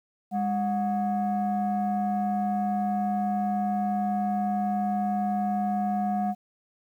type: tone pair together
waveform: sine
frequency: 203.6 / 727.2 Hz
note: G#3 / F#5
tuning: -34 / -30 cents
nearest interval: octave + minor seventh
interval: 2204 cents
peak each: -25 dBFS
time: 0.31-6.35 s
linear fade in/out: 50 ms
effects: tanh soft clip ceiling -20 dBFS + 10-bit